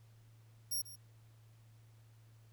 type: tone with echo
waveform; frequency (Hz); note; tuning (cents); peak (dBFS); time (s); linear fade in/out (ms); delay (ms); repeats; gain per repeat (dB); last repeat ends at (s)
5% pulse; 5588; F8; 0; -29; 0.71-0.82; 10; 140; 1; -15; 0.96
effects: added 112 Hz sine -59 dBFS peak until 2.52 s + pink hiss -72 dBFS RMS until 2.52 s